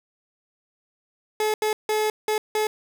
30% pulse tone bursts at uneven times, 429 Hz, A4, 44 cents flat, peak -18 dBFS, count 5, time 1.4-1.54 / 1.62-1.73 / 1.89-2.1 / 2.28-2.38 / 2.55-2.67 s, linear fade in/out 2 ms, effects none

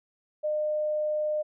sine tone, 607 Hz, D#5, 43 cents flat, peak -25 dBFS, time 0.43-1.43 s, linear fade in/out 20 ms, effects none

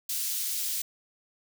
white high-pass noise, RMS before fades -31 dBFS, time 0.09-0.82 s, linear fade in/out 5 ms, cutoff 3800 Hz, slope 12 dB/octave, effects none

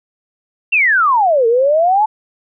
sine exponential two-way sweep, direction down then up, 2783 to 446.6 to 886 Hz, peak -9 dBFS, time 0.72-2.06 s, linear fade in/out 10 ms, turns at 1.47 s, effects none

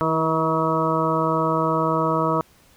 harmonic tone with a mistuned harmonic, 160.1 Hz, D#3, 50 cents sharp, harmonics 1 / 2 / 3 / 4 / 6 / 7 / 8, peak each -26 / -26 / -26 / -26 / -26 / -26 / -26 dBFS, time 0.01-2.41 s, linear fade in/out 0 ms, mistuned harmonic 2, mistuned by +17 cents, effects pink hiss -55 dBFS RMS until 2.76 s

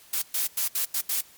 blue noise bursts at uneven times, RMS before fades -26 dBFS, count 6, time 0.13-0.22 / 0.34-0.47 / 0.57-0.68 / 0.75-0.85 / 0.94-1.01 / 1.09-1.21 s, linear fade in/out 5 ms, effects white hiss -53 dBFS RMS until 1.37 s + MP3 96 kbps

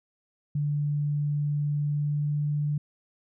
sine tone with pitch glide, 146.6 to 147.53 Hz, D3 to D3, -3 to +8 cents, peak -24 dBFS, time 0.55-2.78 s, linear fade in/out 5 ms, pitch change +11 cents, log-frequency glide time 1.83-2.41 s, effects none

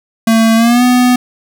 square tone with pitch glide, 225.2 to 248.4 Hz, A3 to B3, +40 to +10 cents, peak -7 dBFS, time 0.27-1.16 s, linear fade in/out 5 ms, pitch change +170 cents, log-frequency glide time 0.56-0.83 s, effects none

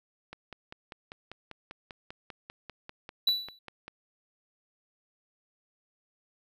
click train, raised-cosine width 0.3 ms, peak -26 dBFS, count 19, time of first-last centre 0.33-3.88 s, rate 5.07 Hz
triangle tone with exponential decay, 3951 Hz, B7, in tune, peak -18 dBFS, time 3.27-3.59 s, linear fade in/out 5 ms, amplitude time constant 69 ms
effects none

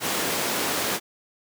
pink high-pass noise, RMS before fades -26 dBFS, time 0-1 s, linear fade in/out 50 ms, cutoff 260 Hz, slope 12 dB/octave, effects none

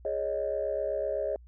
sine chord, Ab suspended fourth, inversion none, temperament equal, 415.3 / 554.4 / 622.3 Hz, Ab4 / Db5 / Eb5, 0 / 0 / 0 cents, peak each -34 / -31 / -31 dBFS, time 0.05-1.36 s, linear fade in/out 2 ms, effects tanh soft clip ceiling -20 dBFS + added 60 Hz sine -49 dBFS peak until 1.47 s

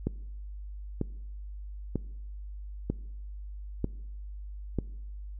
click train, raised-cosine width 3 ms, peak -15 dBFS, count 6, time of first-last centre 0.07-4.787 s, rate 1.06 Hz, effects noise-tail reverb RT60 0.9 s tail -22 dB re dry + added 50 Hz sine -38 dBFS peak until 5.39 s

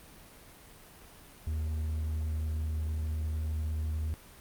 triangle tone, 77.78 Hz, D#2, in tune, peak -28 dBFS, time 1.47-4.14 s, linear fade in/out 0 ms, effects pink hiss -53 dBFS RMS until 4.4 s + Opus 32 kbps

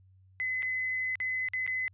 sine tone with dropouts, 2028 Hz, B6, 45 cents sharp, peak -29 dBFS, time 0.4-1.88 s, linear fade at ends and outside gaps 0 ms, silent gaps 0.623-0.629 / 1.155-1.202 / 1.486-1.535 / 1.665-1.676 s, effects added 94 Hz sine -57 dBFS peak until 1.93 s + resampled to 8000 Hz

